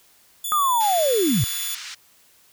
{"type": "tone", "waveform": "5% pulse", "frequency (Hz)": 3458, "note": "A7", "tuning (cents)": -31, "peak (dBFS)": -18, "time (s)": [0.44, 1.75], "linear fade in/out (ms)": 5}
{"type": "linear sweep", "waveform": "sine", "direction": "down", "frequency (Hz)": [1253, 98], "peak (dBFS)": -17, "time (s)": [0.52, 1.44], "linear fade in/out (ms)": 0}
{"type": "band-pass noise", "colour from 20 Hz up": "white", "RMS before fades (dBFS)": -36, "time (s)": [0.8, 1.95], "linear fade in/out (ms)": 10, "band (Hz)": [1300, 6400], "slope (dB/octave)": 24}
{"effects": ["white hiss -56 dBFS RMS until 2.52 s"]}